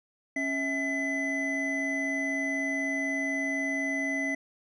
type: tone cluster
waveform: triangle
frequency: 274.7 / 649 / 2011 Hz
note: C#4 / E5 / B6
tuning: -16 / -27 / +31 cents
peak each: -30 / -35 / -28 dBFS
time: 0.36-4.35 s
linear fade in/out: 5 ms
effects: resampled to 24000 Hz